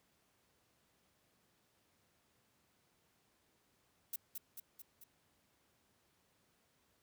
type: noise with echo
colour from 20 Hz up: violet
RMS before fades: -40 dBFS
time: 4.13-4.16 s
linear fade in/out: 5 ms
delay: 220 ms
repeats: 4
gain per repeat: -4 dB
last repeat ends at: 5.04 s
effects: pink hiss -75 dBFS RMS until 7.02 s + high-pass 80 Hz 12 dB/octave